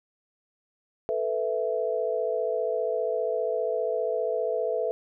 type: chord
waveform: sine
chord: A suspended second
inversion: none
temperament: just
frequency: 440 / 495 / 660 Hz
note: A4 / B4 / E5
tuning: 0 / +4 / +2 cents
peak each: -29 dBFS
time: 1.09-4.91 s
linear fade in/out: 0 ms
effects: none